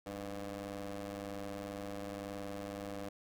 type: ring-modulated tone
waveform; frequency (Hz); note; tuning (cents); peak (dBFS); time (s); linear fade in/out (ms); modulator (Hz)
20% pulse; 101.9; G#2; -32; -33; 0.06-3.09; 5; 397
effects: none